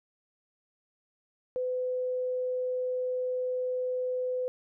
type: tone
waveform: sine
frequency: 505 Hz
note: B4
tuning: 39 cents sharp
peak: -28 dBFS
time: 1.56-4.48 s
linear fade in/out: 0 ms
effects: none